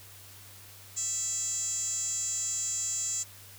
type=tone with band-pass filter; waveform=5% pulse; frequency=660 Hz; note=E5; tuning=2 cents sharp; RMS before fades=-32 dBFS; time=0.96-3.24 s; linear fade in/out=20 ms; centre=7200 Hz; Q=9.8; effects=added 98 Hz sine -54 dBFS peak until 3.58 s + white hiss -51 dBFS RMS until 3.58 s